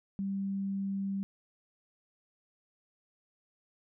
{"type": "tone", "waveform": "sine", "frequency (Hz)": 196, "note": "G3", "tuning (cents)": 0, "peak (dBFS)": -31, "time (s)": [0.19, 1.23], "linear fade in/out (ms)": 0, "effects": []}